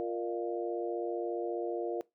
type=harmonic tone with a mistuned harmonic; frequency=116.54 Hz; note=A#2; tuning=in tune; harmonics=3 / 4 / 5 / 6; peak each=-35 / -36 / -41 / -41 dBFS; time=0-2.01 s; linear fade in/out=0 ms; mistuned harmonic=5; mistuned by=+63 cents; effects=noise-tail reverb RT60 0.2 s tail -21 dB re dry